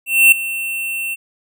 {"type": "tone with ADSR envelope", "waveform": "square", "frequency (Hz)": 2700, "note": "E7", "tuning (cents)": 41, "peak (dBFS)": -5, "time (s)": [0.06, 1.16], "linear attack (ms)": 260, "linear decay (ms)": 4, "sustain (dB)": -16, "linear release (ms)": 28, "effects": []}